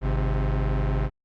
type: tone pair together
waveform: 45% pulse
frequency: 51.17 / 130.81 Hz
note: G#1 / C3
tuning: -25 / 0 cents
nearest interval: octave + major third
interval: 1625 cents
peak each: -23 / -27 dBFS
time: 0.01-1.1 s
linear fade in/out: 50 ms
effects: low-pass 2000 Hz 12 dB/octave + Opus 48 kbps